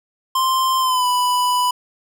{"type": "tone with pitch glide", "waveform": "square", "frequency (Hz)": [1046.5, 991.2], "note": ["C6", "B5"], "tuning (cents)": [0, 6], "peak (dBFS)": -16, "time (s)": [0.35, 1.71], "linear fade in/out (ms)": 5, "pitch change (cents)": -94, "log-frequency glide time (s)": [0.79, 1.06], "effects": []}